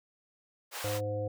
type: high-pass noise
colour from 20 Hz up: pink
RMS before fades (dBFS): -39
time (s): 0.71-1.01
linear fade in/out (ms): 50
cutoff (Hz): 590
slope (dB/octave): 24
type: harmonic tone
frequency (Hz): 103.83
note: G#2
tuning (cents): 0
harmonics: 1 / 3 / 5 / 7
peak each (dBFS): -35 / -43 / -33 / -45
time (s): 0.84-1.28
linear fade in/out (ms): 5
effects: none